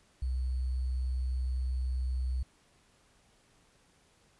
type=tone with sample-and-hold; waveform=sine; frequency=63.7 Hz; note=C2; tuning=46 cents flat; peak=-29 dBFS; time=0.22-2.43 s; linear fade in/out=5 ms; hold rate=4410 Hz; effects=pink hiss -66 dBFS RMS until 4.39 s + resampled to 24000 Hz